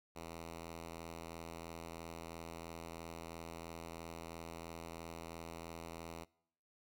5% pulse tone, 83 Hz, E2, 12 cents sharp, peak -35 dBFS, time 0.15-6.25 s, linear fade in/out 20 ms, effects noise-tail reverb RT60 0.7 s tail -24 dB re dry

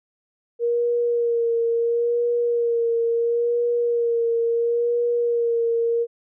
sine tone with vibrato, 470.2 Hz, A#4, 15 cents sharp, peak -18 dBFS, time 0.59-6.07 s, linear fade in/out 50 ms, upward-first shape sine, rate 0.73 Hz, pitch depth 26 cents each way, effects none

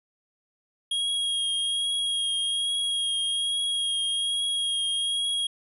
square tone with vibrato, 3274 Hz, G#7, 25 cents flat, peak -25 dBFS, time 0.91-5.47 s, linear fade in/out 5 ms, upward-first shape triangle, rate 1.2 Hz, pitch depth 21 cents each way, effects resampled to 32000 Hz + 11-bit

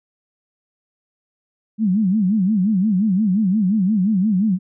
sine tone with vibrato, 200.4 Hz, G3, 38 cents sharp, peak -14 dBFS, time 1.78-4.59 s, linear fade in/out 50 ms, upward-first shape sine, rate 5.7 Hz, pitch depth 190 cents each way, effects none

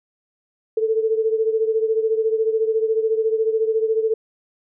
sine beating tone pair, 440 / 454 Hz, A4 / A#4, 0 / -46 cents, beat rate 14 Hz, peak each -18 / -23 dBFS, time 0.77-4.14 s, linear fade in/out 5 ms, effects none

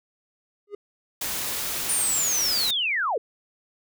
triangle tone with exponential growth, 410 Hz, G#4, 22 cents flat, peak -26 dBFS, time 0.67-0.75 s, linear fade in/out 5 ms, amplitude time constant 16 ms
white noise, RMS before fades -29 dBFS, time 1.21-2.71 s, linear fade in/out 5 ms
sine linear sweep, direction down, 9420 to 392 Hz, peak -22 dBFS, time 1.89-3.18 s, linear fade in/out 5 ms
effects none

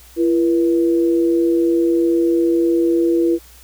sine tone pair together, 337.8 / 480.9 Hz, E4 / B4, +42 / -46 cents, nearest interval tritone, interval 612 cents, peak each -13 / -21 dBFS, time 0.16-3.39 s, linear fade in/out 50 ms, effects added 60 Hz sine -45 dBFS peak until 3.63 s + white hiss -46 dBFS RMS until 3.63 s

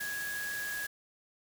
sine tone in noise, 1661.2 Hz, G#6, in tune, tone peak -35 dBFS, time 0-0.87 s, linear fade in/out 10 ms, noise white, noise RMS -42 dBFS, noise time 0-0.87 s, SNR +4 dB, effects none

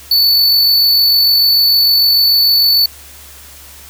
square tone with amplitude modulation, 4476 Hz, C#8, 16 cents sharp, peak -7 dBFS, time 0.11-2.86 s, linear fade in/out 5 ms, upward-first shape sine, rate 46.7 Hz, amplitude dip 25%, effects added 71 Hz sine -41 dBFS peak until 3.89 s + white hiss -37 dBFS RMS until 3.89 s

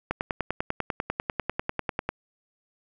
click train, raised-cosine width 0.5 ms, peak -11 dBFS, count 21, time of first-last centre 0.11-2.09 s, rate 10.1 Hz, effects none

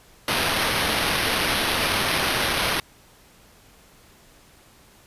white noise with sample-and-hold, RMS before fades -23 dBFS, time 0.28-2.8 s, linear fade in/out 2 ms, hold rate 7350 Hz, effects pink hiss -53 dBFS RMS until 5.06 s + resampled to 32000 Hz

